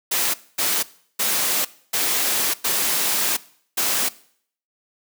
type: noise bursts at uneven times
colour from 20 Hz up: white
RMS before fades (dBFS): -21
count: 6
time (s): 0.11-0.34 / 0.58-0.83 / 1.19-1.65 / 1.93-2.54 / 2.64-3.37 / 3.77-4.09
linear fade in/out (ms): 10
effects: noise-tail reverb RT60 0.6 s tail -20 dB re dry + high-pass 200 Hz 12 dB/octave